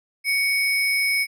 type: tone with sample-and-hold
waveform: sine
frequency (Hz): 2233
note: C#7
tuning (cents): +12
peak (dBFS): -18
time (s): 0.24-1.27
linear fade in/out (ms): 50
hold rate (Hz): 7350
effects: low-pass 12000 Hz 12 dB/octave